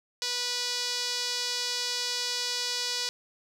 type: tone with band-pass filter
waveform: sawtooth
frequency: 490 Hz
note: B4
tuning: 14 cents flat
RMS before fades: -31 dBFS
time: 0.22-3.09 s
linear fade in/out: 0 ms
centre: 4800 Hz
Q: 2.7
effects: none